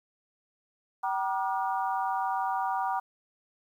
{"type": "harmonic tone with a mistuned harmonic", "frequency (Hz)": 238.7, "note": "A#3", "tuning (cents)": 41, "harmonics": [3, 4, 5, 6], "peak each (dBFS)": [-30, -31, -35, -40], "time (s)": [1.03, 3], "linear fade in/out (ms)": 10, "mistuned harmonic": 3, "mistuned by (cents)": 120, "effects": ["10-bit"]}